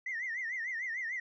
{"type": "tone with vibrato", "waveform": "sine", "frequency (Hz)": 1952, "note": "B6", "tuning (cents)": -21, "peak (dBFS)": -33, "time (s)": [0.06, 1.2], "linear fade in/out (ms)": 5, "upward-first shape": "triangle", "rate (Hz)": 6.7, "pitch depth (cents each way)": 170, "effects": ["tanh soft clip ceiling -30 dBFS"]}